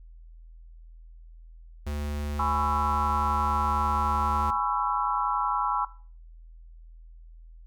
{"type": "tone", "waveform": "square", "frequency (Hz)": 73.42, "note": "D2", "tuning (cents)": 0, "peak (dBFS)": -30, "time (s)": [1.86, 4.51], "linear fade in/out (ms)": 10}
{"type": "chord", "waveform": "sine", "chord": "C# minor seventh", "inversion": "second", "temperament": "just", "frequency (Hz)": [831.5, 997.9, 1108.7, 1330.5], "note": ["G#5", "B5", "C#6", "E6"], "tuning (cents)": [2, 18, 0, 16], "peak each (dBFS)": -30, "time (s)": [2.39, 5.85], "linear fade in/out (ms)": 5}
{"effects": ["noise-tail reverb RT60 0.4 s tail -17 dB re dry", "added 41 Hz sine -45 dBFS peak until 7.66 s"]}